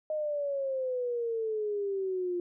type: exponential sweep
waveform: sine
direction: down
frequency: 622.3 to 349.2 Hz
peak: -29 dBFS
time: 0.1-2.4 s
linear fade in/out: 2 ms
effects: none